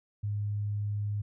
sine tone, 103.4 Hz, G#2, 7 cents flat, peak -29 dBFS, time 0.23-1.22 s, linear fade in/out 10 ms, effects none

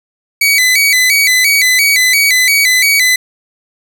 sawtooth tone with vibrato, 2132 Hz, C7, 32 cents sharp, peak -4 dBFS, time 0.41-3.16 s, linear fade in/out 5 ms, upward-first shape square, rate 2.9 Hz, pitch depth 100 cents each way, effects none

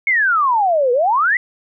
sine exponential two-way sweep, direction down then up, 2217 to 472.2 to 2043 Hz, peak -12 dBFS, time 0.07-1.37 s, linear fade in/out 2 ms, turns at 0.92 s, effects none

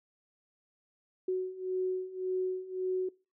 sine beating tone pair, 370 / 371.8 Hz, F#4 / F#4, 0 / +8 cents, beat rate 1.8 Hz, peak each -35 / -32 dBFS, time 1.28-3.09 s, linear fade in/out 5 ms, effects noise-tail reverb RT60 0.3 s tail -22 dB re dry

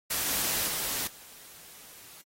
white noise with level steps, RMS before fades -29 / -32 / -50 dBFS, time 0.1-2.22 s, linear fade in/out 10 ms, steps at 0.67 / 1.07 s, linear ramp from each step 5 ms, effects AAC 48 kbps

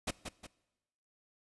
pink noise with echo, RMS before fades -33 dBFS, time 0.07-0.11 s, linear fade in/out 10 ms, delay 180 ms, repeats 2, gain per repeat -7 dB, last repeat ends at 0.47 s, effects noise-tail reverb RT60 1.0 s tail -21 dB re dry + resampled to 24000 Hz

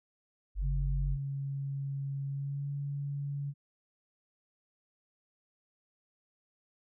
sine tone, 47.46 Hz, F#1, 45 cents sharp, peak -29 dBFS, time 0.55-1.18 s, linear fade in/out 50 ms
sine tone with pitch glide, 138.4 to 141.72 Hz, C#3 to C#3, -2 to +39 cents, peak -33 dBFS, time 0.61-3.54 s, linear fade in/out 50 ms, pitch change +41 cents, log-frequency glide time 2.27-2.69 s
effects none

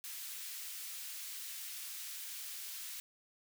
white high-pass noise, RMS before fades -45 dBFS, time 0.04-3 s, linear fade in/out 0 ms, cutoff 2000 Hz, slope 12 dB/octave, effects none

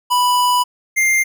square tone pair in turn, 987.8 / 2104 Hz, B5 / C7, 0 / +9 cents, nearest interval octave + minor second, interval 1309 cents, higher second, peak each -13 dBFS, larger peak neither, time 0.1-0.64 / 0.96-1.24 s, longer first, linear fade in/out 20 ms, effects none

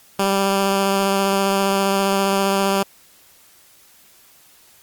10% pulse tone with vibrato, 196 Hz, G3, in tune, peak -8 dBFS, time 0.19-2.83 s, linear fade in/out 5 ms, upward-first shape sine, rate 15 Hz, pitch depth 11 cents each way, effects white hiss -51 dBFS RMS until 4.82 s + Opus 48 kbps

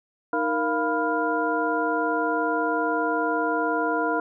sine tone cluster, 310 / 467.6 / 693 / 991 / 1406 Hz, D#4 / A#4 / F5 / B5 / F6, -6 / +5 / -14 / +6 / +11 cents, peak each -28 dBFS, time 0.33-4.2 s, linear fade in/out 2 ms, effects none

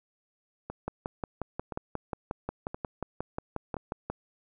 two click trains, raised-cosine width 1 ms, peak -18 / -22 dBFS, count 19 / 4, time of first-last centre 0.88-4.1 / 0.7-3.767 s, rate 5.59 / 0.978 Hz, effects none

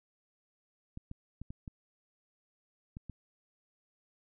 clicks, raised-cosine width 5 ms, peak -30 dBFS, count 7, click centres 0.974 / 1.114 / 1.416 / 1.505 / 1.678 / 2.969 / 3.097 s, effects none

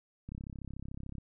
click train, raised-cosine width 5 ms, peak -30 dBFS, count 31, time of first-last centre 0.29-1.183 s, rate 33.6 Hz, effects none

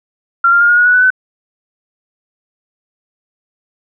sine tone with pitch steps, 1377 / 1395.4 / 1414.1 / 1433 / 1452.2 / 1471.6 / 1491.3 / 1511.2 Hz, F6 / F6 / F6 / F6 / F#6 / F#6 / F#6 / F#6, -25 / -2 / +21 / +44 / -33 / -10 / +13 / +36 cents, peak -6 dBFS, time 0.44-1.104 s, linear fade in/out 5 ms, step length 83 ms, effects none

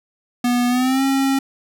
square tone with pitch glide, 244 to 270.7 Hz, B3 to C#4, -21 to -41 cents, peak -16 dBFS, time 0.44-1.39 s, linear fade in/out 5 ms, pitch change +180 cents, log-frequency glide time 0.68-1.03 s, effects none

